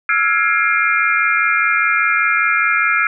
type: tone cluster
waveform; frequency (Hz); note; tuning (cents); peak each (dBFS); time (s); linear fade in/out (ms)
sine; 1322 / 1407 / 1663 / 2119 / 2389; E6 / F6 / G#6 / C7 / D7; +5 / +12 / +2 / +21 / +29; -19; 0.09-3.07; 2
effects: none